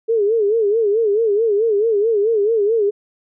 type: tone with vibrato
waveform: sine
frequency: 430.3 Hz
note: A4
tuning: 39 cents flat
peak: -13 dBFS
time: 0.08-2.91 s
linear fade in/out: 20 ms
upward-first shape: sine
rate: 4.6 Hz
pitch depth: 130 cents each way
effects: none